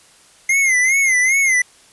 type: tone with vibrato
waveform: square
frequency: 2093 Hz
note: C7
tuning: in tune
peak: -13 dBFS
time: 0.49-1.62 s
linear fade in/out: 5 ms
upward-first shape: sine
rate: 2.5 Hz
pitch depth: 100 cents each way
effects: white hiss -49 dBFS RMS until 1.92 s + resampled to 24000 Hz